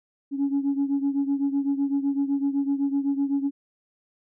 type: beating tone pair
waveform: sine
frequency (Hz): 277.2 / 285.1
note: C#4 / C#4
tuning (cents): 0 / +49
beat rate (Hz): 7.9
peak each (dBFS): -22 / -26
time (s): 0.31-3.51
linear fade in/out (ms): 50
effects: tanh soft clip ceiling -17 dBFS